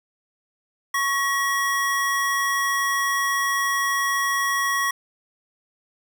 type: tone pair together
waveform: square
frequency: 1106.9 / 1911 Hz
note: C#6 / A#6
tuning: -3 / +43 cents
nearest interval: major sixth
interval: 946 cents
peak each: -24 dBFS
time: 0.94-4.91 s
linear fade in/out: 5 ms
effects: none